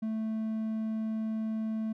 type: tone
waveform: triangle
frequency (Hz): 220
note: A3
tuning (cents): 0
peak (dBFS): -28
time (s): 0.02-1.93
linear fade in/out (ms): 10
effects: none